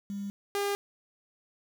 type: tone pair in turn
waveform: sine / sawtooth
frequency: 200.5 / 403.3 Hz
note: G3 / G4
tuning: +39 / +49 cents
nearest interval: octave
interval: 1210 cents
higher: second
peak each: -33 / -24 dBFS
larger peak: second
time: 0.1-0.3 / 0.55-0.75 s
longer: neither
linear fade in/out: 0 ms
effects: 9-bit